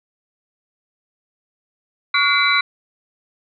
sine tone cluster, 1128 / 1433 / 2057 / 2309 / 3951 Hz, C#6 / F6 / C7 / D7 / B7, +30 / +44 / -30 / -30 / 0 cents, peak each -20 dBFS, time 2.14-2.61 s, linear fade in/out 5 ms, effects none

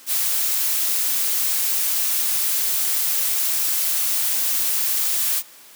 blue noise, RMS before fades -21 dBFS, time 0.06-5.43 s, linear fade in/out 50 ms, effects white hiss -46 dBFS RMS until 5.75 s + high-pass 200 Hz 12 dB/octave

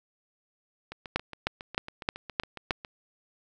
two click trains, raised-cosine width 0.3 ms, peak -9 / -23 dBFS, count 6 / 15, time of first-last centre 1.16-2.708 / 0.92-2.848 s, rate 3.23 / 7.26 Hz, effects none

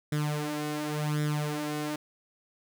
sawtooth tone with flanger, 150 Hz, D3, 37 cents sharp, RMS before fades -31 dBFS, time 0.12-1.96 s, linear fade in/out 5 ms, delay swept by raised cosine 0.55 to 3.95 ms, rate 0.91 Hz, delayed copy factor +0.75, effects none

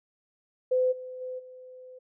sine tone with level steps, 509 Hz, C5, 48 cents flat, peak -21 / -37 / -33 / -44 dBFS, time 0.71-1.99 s, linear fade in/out 10 ms, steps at 0.91 / 1.2 / 1.38 s, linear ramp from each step 20 ms, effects none

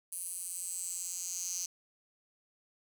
10% pulse tone with high-pass filter sweep, 178.2 Hz, F3, 35 cents sharp, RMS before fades -39 dBFS, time 0.12-1.66 s, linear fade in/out 5 ms, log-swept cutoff 9900 to 6100 Hz, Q 5.9, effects none

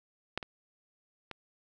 clicks, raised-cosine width 0.3 ms, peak -15 / -24 / -24 dBFS, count 3, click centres 0.376 / 0.428 / 1.313 s, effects none

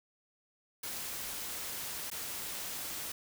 white noise with dropouts, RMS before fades -40 dBFS, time 0.83-3.12 s, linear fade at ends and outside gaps 5 ms, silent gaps 2.102-2.114 s, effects none

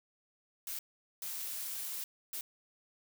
blue noise bursts at uneven times, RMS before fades -40 dBFS, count 3, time 0.67-0.79 / 1.22-2.04 / 2.33-2.41 s, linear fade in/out 2 ms, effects none

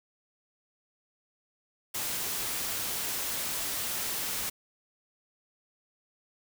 white noise, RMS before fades -33 dBFS, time 1.94-4.5 s, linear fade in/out 10 ms, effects none

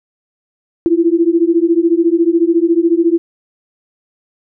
sine beating tone pair, 329.6 / 343.6 Hz, E4 / F4, 0 / -28 cents, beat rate 14 Hz, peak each -12 dBFS, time 0.86-3.18 s, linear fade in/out 0 ms, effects none

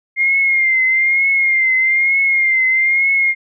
sine tone with vibrato, 2118 Hz, C7, 21 cents sharp, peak -11 dBFS, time 0.16-3.35 s, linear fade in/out 50 ms, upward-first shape triangle, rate 1.1 Hz, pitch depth 60 cents each way, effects none

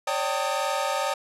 45% pulse tone cluster, 549 / 591 / 782 / 900 / 1249 Hz, C#5 / D5 / G5 / A5 / D#6, -17 / +11 / -4 / +39 / +6 cents, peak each -31 dBFS, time 0.07-1.14 s, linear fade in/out 5 ms, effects low-pass 11000 Hz 12 dB/octave

